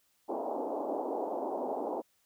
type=band-pass noise; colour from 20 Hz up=white; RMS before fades=-35 dBFS; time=0.28-2.02 s; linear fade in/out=20 ms; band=250 to 870 Hz; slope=48 dB/octave; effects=white hiss -72 dBFS RMS until 2.25 s